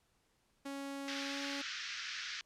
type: tone with pitch glide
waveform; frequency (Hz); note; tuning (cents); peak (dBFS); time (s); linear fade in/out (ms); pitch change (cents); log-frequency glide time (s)
sawtooth; 277.2 to 279.9; C#4 to C#4; 0 to +17; -37; 0.65-1.62; 10; +17; 1.23-1.42
type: band-pass noise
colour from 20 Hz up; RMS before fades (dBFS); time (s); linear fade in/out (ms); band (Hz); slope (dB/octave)
pink; -43; 1.08-2.41; 0; 1400 to 6000; 48
effects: pink hiss -75 dBFS RMS until 2.45 s + low-pass 11000 Hz 12 dB/octave